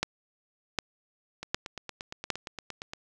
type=two click trains; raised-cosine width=0.2 ms; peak=-9 / -20 dBFS; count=4 / 14; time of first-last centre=0.03-2.303 / 1.43-2.935 s; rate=1.32 / 8.64 Hz; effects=none